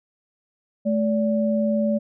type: tone pair together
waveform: sine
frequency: 216.1 / 577 Hz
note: A3 / D5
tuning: -31 / -31 cents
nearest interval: octave + perfect fourth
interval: 1700 cents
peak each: -20 / -23 dBFS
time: 0.85-1.99 s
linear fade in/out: 20 ms
effects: none